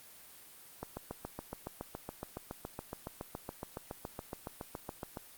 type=click train; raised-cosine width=1 ms; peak=-25 dBFS; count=32; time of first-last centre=0.83-5.172 s; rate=7.14 Hz; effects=white hiss -55 dBFS RMS until 5.37 s + Opus 32 kbps